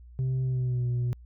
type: tone with pitch glide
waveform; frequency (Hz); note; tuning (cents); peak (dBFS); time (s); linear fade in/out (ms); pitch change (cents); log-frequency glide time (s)
sine; 130 to 122; C3 to B2; -11 to -21; -22; 0.19-1.13; 0; -110; 0.43-0.88
effects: tanh soft clip ceiling -24 dBFS + added 60 Hz sine -46 dBFS peak until 1.25 s